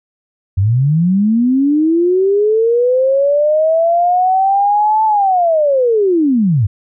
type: linear two-way sweep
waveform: sine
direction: up then down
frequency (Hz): 90.3 to 880 to 90.3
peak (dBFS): -9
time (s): 0.57-6.67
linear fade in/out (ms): 10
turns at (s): 5.05
effects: none